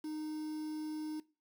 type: tone with quantisation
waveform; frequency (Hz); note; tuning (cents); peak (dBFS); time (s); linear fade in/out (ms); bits
triangle; 308.3; D#4; -16; -36; 0.04-1.2; 5; 9
effects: noise-tail reverb RT60 0.3 s tail -19 dB re dry